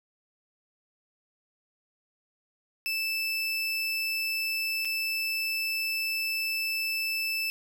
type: tone with dropouts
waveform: 30% pulse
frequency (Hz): 2637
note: E7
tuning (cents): 0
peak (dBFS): -25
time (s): 2.86-7.5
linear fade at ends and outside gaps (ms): 0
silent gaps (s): 4.849-4.854
effects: none